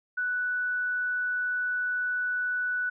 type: tone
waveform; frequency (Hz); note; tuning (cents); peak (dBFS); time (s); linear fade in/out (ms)
sine; 1483; F#6; +4; -26; 0.17-2.9; 10
effects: none

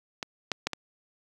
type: clicks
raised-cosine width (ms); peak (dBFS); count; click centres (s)
0.2; -15 / -10 / -10 / -14; 4; 0.228 / 0.517 / 0.67 / 0.733
effects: high-pass 100 Hz 12 dB/octave + 8-bit

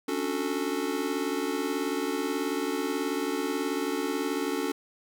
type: chord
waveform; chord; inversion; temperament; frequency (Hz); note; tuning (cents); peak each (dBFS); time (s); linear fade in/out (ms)
square; D major seventh; third; just; 275.3 / 293.7 / 367.1 / 440.5; C#4 / D4 / F#4 / A4; -12 / 0 / -14 / +2; -34 / -34 / -34 / -34; 0.08-4.72; 5
effects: none

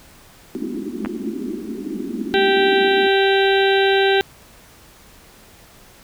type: band-pass noise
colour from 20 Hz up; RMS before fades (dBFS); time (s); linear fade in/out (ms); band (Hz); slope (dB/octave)
pink; -27; 0.55-3.07; 0; 200 to 390; 96
type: clicks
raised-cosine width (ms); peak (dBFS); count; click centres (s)
0.5; -14; 2; 1.049 / 1.059
type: harmonic tone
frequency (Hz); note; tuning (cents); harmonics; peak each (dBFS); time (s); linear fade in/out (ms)
390.4; G4; -7; 1 / 2 / 4 / 5 / 6 / 7 / 8 / 9 / 10; -15 / -21 / -21 / -30 / -30 / -28 / -27 / -32 / -26; 2.34-4.21; 0
effects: pink hiss -47 dBFS RMS until 6.03 s

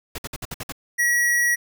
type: noise bursts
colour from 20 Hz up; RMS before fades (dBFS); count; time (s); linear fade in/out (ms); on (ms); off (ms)
pink; -31; 7; 0.15-0.723; 5; 33; 57
type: tone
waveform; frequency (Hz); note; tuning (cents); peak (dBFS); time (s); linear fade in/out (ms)
square; 1919; A#6; +50; -18; 0.98-1.56; 20
effects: none

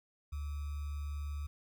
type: tone with sample-and-hold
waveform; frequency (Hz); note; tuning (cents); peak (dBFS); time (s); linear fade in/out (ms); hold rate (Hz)
sine; 72.9; D2; -12; -36; 0.32-1.47; 10; 1225
effects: none

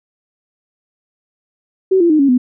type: tone with pitch steps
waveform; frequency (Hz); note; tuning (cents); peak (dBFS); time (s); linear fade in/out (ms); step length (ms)
sine; 379 / 341.6 / 307.8 / 277.4 / 250; F#4 / F4 / D#4 / C#4 / B3; +42 / -38 / -19 / +1 / +21; -8; 1.91-2.38; 10; 94
effects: none

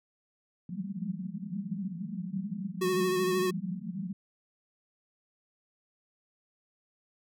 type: band-pass noise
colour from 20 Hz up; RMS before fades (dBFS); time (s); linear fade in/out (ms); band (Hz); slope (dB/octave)
white; -36; 0.69-4.13; 5; 170 to 210; 96
type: tone with vibrato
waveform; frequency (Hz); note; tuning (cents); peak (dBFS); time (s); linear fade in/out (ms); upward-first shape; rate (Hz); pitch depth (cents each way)
square; 367.7; F#4; -11; -27; 2.81-3.51; 10; sine; 13; 28
effects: none

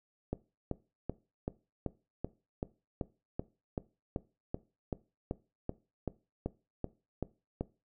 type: click train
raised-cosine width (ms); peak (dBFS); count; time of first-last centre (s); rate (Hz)
2; -20; 20; 0.33-7.61; 2.61
effects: noise-tail reverb RT60 0.3 s tail -19 dB re dry

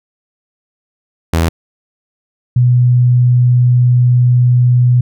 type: tone pair in turn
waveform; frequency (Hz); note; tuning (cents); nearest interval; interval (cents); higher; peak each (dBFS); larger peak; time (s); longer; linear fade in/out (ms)
sawtooth / sine; 82.41 / 123.48; E2 / B2; 0 / 0; perfect fifth; 700; second; -6; neither; 1.33-1.49 / 2.56-5.01; second; 5
effects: none

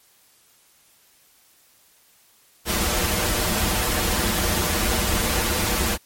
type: noise with comb filter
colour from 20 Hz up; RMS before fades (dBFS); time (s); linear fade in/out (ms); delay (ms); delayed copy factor
pink; -22; 2.65-5.98; 50; 7.3; -0.9
effects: white hiss -57 dBFS RMS until 6.05 s + MP3 64 kbps

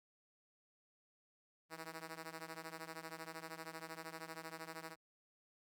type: ring-modulated tone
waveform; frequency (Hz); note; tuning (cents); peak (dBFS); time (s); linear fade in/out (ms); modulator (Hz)
5% pulse; 161.4; E3; -36; -33; 1.69-4.96; 50; 155
effects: high-pass 60 Hz 12 dB/octave

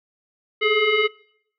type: tone with frequency modulation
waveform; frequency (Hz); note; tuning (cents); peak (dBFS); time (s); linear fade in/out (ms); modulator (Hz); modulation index
sine; 1275; D#6; +42; -16; 0.61-1.08; 20; 844; 1.9
effects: noise-tail reverb RT60 0.7 s tail -23 dB re dry

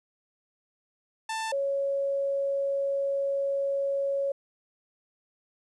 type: tone pair in turn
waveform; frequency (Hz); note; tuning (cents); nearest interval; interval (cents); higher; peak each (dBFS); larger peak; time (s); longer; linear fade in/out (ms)
sawtooth / sine; 887 / 554.4; A5 / C#5; +14 / 0; minor sixth; 814; first; -26 / -25; second; 1.29-1.52 / 1.52-4.32; second; 5
effects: resampled to 24000 Hz + 11-bit

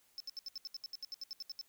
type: tone bursts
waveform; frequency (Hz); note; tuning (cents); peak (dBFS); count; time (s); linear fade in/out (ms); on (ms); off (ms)
triangle; 5274; E8; 0; -39; 16; 0.18-1.612; 0; 22; 72
effects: white hiss -70 dBFS RMS until 1.68 s

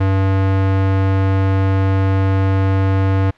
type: tone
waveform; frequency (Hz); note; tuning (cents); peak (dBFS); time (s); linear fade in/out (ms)
square; 96.3; G2; -30; -13; 0-3.31; 10
effects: white hiss -47 dBFS RMS until 3.37 s + low-pass 2000 Hz 12 dB/octave

